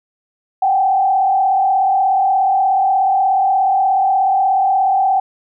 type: tone with frequency modulation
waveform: sine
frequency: 771 Hz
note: G5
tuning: 29 cents flat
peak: -11 dBFS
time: 0.62-5.2 s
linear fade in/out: 5 ms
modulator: 36.7 Hz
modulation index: 0.85
effects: none